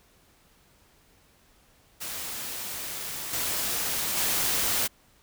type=noise with level steps; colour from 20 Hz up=white; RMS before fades=-35 / -29 / -26 dBFS; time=2-4.88 s; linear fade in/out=20 ms; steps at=3.33 / 4.17 s; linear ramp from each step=2 ms; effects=pink hiss -61 dBFS RMS until 5.22 s